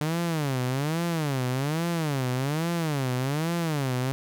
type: tone with vibrato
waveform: sawtooth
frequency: 146.83 Hz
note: D3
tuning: in tune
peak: -21 dBFS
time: 0.01-4.12 s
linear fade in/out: 0 ms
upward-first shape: sine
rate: 1.2 Hz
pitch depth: 270 cents each way
effects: none